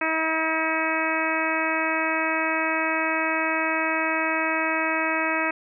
harmonic tone, 320 Hz, D#4, 49 cents sharp, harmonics 1 / 2 / 3 / 4 / 5 / 6 / 7 / 8, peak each -30 / -30 / -30 / -30 / -30 / -30 / -30 / -30 dBFS, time 0.01-5.51 s, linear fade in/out 5 ms, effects none

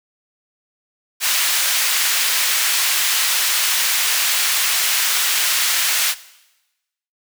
pink high-pass noise, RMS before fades -18 dBFS, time 1.2-6.15 s, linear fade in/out 50 ms, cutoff 1900 Hz, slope 12 dB/octave, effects noise-tail reverb RT60 1.0 s tail -18 dB re dry

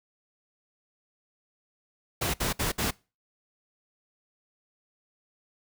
pink noise bursts, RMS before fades -28 dBFS, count 4, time 2.21-2.91 s, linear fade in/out 10 ms, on 130 ms, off 60 ms, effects noise-tail reverb RT60 0.3 s tail -23 dB re dry

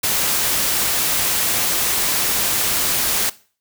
white noise, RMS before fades -19 dBFS, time 0.03-3.3 s, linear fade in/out 10 ms, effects noise-tail reverb RT60 0.4 s tail -19 dB re dry

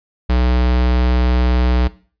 square tone, 61.74 Hz, B1, in tune, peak -13 dBFS, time 0.29-1.88 s, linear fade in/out 10 ms, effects noise-tail reverb RT60 0.4 s tail -18 dB re dry + resampled to 11025 Hz

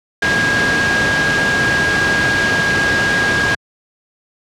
sine tone in noise, 1632 Hz, G#6, 31 cents flat, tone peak -14 dBFS, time 0.22-3.55 s, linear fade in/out 5 ms, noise pink, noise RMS -17 dBFS, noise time 0.22-3.55 s, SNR 0 dB, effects high-pass 100 Hz 12 dB/octave + low-pass 5000 Hz 12 dB/octave

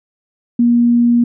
sine tone, 238.1 Hz, A#3, 37 cents sharp, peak -8 dBFS, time 0.59-1.24 s, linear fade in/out 5 ms, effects none

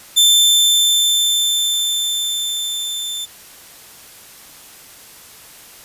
sawtooth tone with level ramp, 3547 Hz, A7, 13 cents sharp, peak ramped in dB -5 to -20 dBFS, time 0.16-3.26 s, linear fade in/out 20 ms, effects white hiss -41 dBFS RMS until 5.84 s + resampled to 32000 Hz

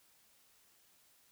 silence, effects white hiss -68 dBFS RMS until 1.31 s

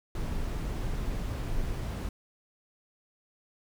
brown noise, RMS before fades -32 dBFS, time 0.15-2.09 s, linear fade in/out 2 ms, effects none

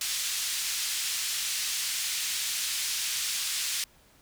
white band-pass noise, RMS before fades -31 dBFS, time 0.01-3.84 s, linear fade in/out 2 ms, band 2400 to 7800 Hz, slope 12 dB/octave, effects pink hiss -60 dBFS RMS until 4.21 s

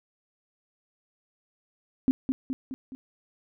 sine tone with echo, 261.6 Hz, C4, in tune, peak -17 dBFS, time 2.08-2.11 s, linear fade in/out 0 ms, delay 210 ms, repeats 4, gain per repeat -5 dB, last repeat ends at 2.95 s, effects none

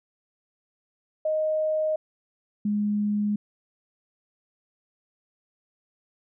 sine tone pair in turn, 622.3 / 207.7 Hz, D#5 / G#3, 0 / 0 cents, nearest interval octave + perfect fifth, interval 1900 cents, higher first, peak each -22 dBFS, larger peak neither, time 1.25-1.96 / 2.65-3.36 s, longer neither, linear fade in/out 5 ms, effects none

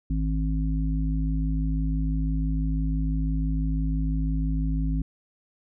harmonic tone, 53 Hz, G#1, 36 cents sharp, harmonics 1 / 3 / 5, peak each -24 / -29 / -31 dBFS, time 0.1-5.02 s, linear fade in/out 5 ms, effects none

